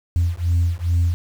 sine beating tone pair, 84.7 / 87.1 Hz, E2 / F2, +48 / -4 cents, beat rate 2.4 Hz, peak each -18 dBFS, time 0.16-1.14 s, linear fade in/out 0 ms, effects tanh soft clip ceiling -12 dBFS + 7-bit

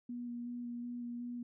sine tone with vibrato, 240.7 Hz, B3, 44 cents flat, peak -39 dBFS, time 0.09-1.43 s, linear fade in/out 5 ms, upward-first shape square, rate 2.7 Hz, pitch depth 11 cents each way, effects none

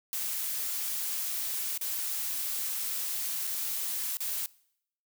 blue noise with dropouts, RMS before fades -33 dBFS, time 0.13-4.46 s, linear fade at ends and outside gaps 0 ms, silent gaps 1.776-1.812 / 3.47-3.474 / 4.17-4.205 s, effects noise-tail reverb RT60 0.7 s tail -22 dB re dry

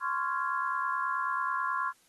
sine chord, Db major seventh, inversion third, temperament just, 1039.4 / 1108.7 / 1385.9 / 1663.1 Hz, C6 / Db6 / F6 / Ab6, -12 / 0 / -14 / +2 cents, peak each -32 / -34 / -34 / -37 dBFS, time 0-1.93 s, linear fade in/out 50 ms, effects white hiss -65 dBFS RMS until 2.08 s + AAC 32 kbps

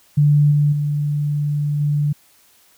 sine tone with level steps, 146.83 Hz, D3, in tune, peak -10 / -12 / -17 / -15 dBFS, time 0.17-2.13 s, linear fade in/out 10 ms, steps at 0.51 / 0.72 / 1.8 s, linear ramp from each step 10 ms, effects white hiss -54 dBFS RMS until 2.77 s

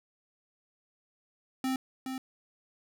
square tone with echo, 261.6 Hz, C4, in tune, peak -29 dBFS, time 1.64-1.76 s, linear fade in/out 2 ms, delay 420 ms, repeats 1, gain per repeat -6 dB, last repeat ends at 2.18 s, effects none

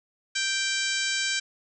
harmonic tone, 783 Hz, G5, 2 cents flat, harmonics 2 / 3 / 4 / 5 / 6 / 7 / 8 / 9 / 10, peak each -30 / -32 / -33 / -34 / -35 / -35 / -36 / -37 / -37 dBFS, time 0.35-1.4 s, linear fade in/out 10 ms, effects none

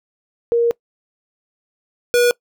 sine / square tone pair in turn, 469.3 / 483.9 Hz, A#4 / B4, +12 / -35 cents, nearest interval minor second, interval 53 cents, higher second, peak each -12 dBFS, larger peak neither, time 0.52-0.71 / 2.14-2.31 s, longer first, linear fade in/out 0 ms, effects noise-tail reverb RT60 0.1 s tail -23 dB re dry

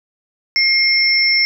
sine tone pair together, 2134 / 5377 Hz, C7 / E8, +34 / +33 cents, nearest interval octave + major third, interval 1599 cents, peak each -14 dBFS, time 0.56-1.45 s, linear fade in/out 0 ms, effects 8-bit

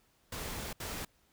pink noise bursts at uneven times, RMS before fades -40 dBFS, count 2, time 0.32-0.73 / 0.8-1.05 s, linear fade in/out 5 ms, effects pink hiss -70 dBFS RMS until 1.32 s

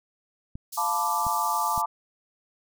clicks, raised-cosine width 5 ms, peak -24 dBFS, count 3, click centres 0.555 / 1.267 / 1.778 s
pink high-pass noise, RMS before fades -37 dBFS, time 0.72-1.82 s, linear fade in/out 10 ms, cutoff 5100 Hz, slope 24 dB/octave
sine chord, B half-diminished seventh, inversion second, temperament equal, 698.5 / 880 / 987.8 / 1174.7 Hz, F5 / A5 / B5 / D6, 0 / 0 / 0 / 0 cents, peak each -33 / -27 / -31 / -27 dBFS, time 0.77-1.86 s, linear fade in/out 10 ms
effects none

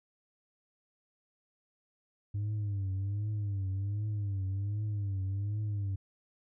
sine tone with vibrato, 100.7 Hz, G2, 47 cents sharp, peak -28 dBFS, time 2.34-5.96 s, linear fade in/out 10 ms, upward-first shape triangle, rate 1.3 Hz, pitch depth 110 cents each way, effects tanh soft clip ceiling -30 dBFS

